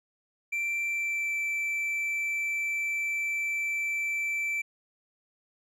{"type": "tone with pitch glide", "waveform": "triangle", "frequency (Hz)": [2349, 2330], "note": ["D7", "D7"], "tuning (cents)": [0, -14], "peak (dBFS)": -26, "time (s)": [0.52, 4.62], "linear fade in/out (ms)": 10, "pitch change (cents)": -14, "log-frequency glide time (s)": [0.83, 1.34], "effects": []}